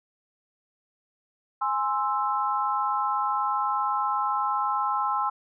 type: chord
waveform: sine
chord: Ab augmented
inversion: none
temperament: equal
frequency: 830.6 / 1046.5 / 1318.5 Hz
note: Ab5 / C6 / E6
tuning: 0 / 0 / 0 cents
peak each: -28 / -27 / -28 dBFS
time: 1.61-5.3 s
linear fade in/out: 10 ms
effects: none